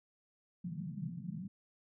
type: band-pass noise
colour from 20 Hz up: pink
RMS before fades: -42 dBFS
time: 0.64-1.48 s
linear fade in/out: 5 ms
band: 140 to 200 Hz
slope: 48 dB/octave
effects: none